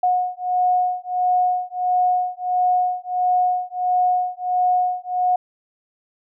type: beating tone pair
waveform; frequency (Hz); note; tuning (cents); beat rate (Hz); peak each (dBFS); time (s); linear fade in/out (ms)
sine; 726 / 727.5; F#5 / F#5; -33 / -29; 1.5; -20; 0.03-5.36; 5
effects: none